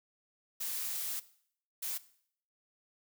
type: noise bursts at uneven times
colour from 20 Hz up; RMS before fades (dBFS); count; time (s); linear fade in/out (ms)
blue; -37; 2; 0.6-1.2 / 1.82-1.98; 10
effects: noise-tail reverb RT60 0.6 s tail -17 dB re dry